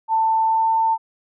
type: tone with pitch glide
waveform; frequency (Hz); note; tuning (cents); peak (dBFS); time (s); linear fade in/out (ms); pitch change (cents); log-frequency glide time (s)
sine; 890 to 896.2; A5 to A5; +20 to +32; -15; 0.08-0.98; 50; +12; 0.46-0.69
effects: none